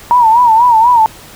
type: tone with vibrato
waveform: sine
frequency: 932.3 Hz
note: A#5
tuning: in tune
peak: -4 dBFS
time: 0.11-1.06 s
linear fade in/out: 0 ms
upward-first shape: sine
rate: 4.1 Hz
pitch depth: 110 cents each way
effects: pink hiss -35 dBFS RMS until 1.35 s